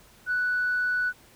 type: tone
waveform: sine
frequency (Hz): 1482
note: F#6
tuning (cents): +2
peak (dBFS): -22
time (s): 0.26-1.13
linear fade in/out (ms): 50
effects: tanh soft clip ceiling -19 dBFS + pink hiss -55 dBFS RMS until 1.35 s